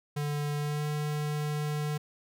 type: tone with pitch glide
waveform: square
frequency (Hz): 146.83 to 149.4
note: D3 to D3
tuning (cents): 0 to +30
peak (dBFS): -30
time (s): 0.16-1.98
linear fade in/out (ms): 10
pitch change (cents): +30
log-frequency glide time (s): 0.57-0.85
effects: none